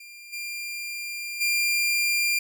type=tone with level steps; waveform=sawtooth; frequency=2391 Hz; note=D7; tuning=30 cents sharp; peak=-39 / -28 / -18 dBFS; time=0-2.39 s; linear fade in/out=5 ms; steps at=0.32 / 1.4 s; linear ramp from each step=20 ms; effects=none